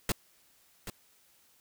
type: noise with echo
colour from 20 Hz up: pink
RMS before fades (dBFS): -28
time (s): 0.09-0.12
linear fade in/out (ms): 2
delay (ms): 780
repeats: 1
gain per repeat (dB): -11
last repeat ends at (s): 0.9
effects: white hiss -65 dBFS RMS until 1.6 s